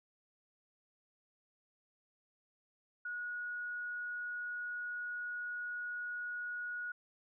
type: tone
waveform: sine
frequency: 1454 Hz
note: F#6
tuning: 31 cents flat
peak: -38 dBFS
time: 3.05-6.92 s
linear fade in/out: 5 ms
effects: none